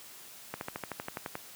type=slowing click train; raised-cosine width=0.5 ms; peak=-20 dBFS; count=11; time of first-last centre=0.54-1.354 s; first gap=71 ms; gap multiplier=1.03; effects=white hiss -50 dBFS RMS until 1.55 s + high-pass 100 Hz 12 dB/octave